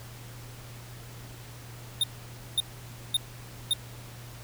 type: tone bursts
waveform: square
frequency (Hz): 3661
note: A#7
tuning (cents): -32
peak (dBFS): -22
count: 4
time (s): 2.01-3.734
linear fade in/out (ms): 2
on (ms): 26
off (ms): 540
effects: added 119 Hz sine -44 dBFS peak until 4.43 s + pink hiss -48 dBFS RMS until 4.43 s